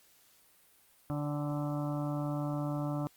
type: harmonic tone with a mistuned harmonic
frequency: 146.3 Hz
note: D3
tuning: 6 cents flat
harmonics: 1 / 2 / 4 / 5 / 6 / 7 / 8 / 9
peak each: -34 / -36 / -41 / -46 / -49 / -49 / -49 / -49 dBFS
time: 1.1-3.07 s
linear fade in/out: 0 ms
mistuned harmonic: 5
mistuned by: +36 cents
effects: white hiss -64 dBFS RMS until 3.16 s + Opus 48 kbps